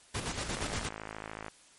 pink noise with tremolo, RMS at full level -34 dBFS, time 0.14-0.89 s, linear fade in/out 10 ms, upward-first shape square, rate 8.5 Hz, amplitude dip 50%
click train, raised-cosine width 0.5 ms, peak -24 dBFS, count 50, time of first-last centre 0.57-1.482 s, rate 53.7 Hz
effects white hiss -59 dBFS RMS until 1.78 s + MP3 48 kbps

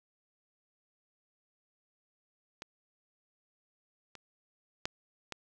clicks, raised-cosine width 0.2 ms, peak -24 / -30 / -15 / -21 dBFS, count 4, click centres 2.621 / 4.153 / 4.855 / 5.323 s, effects none

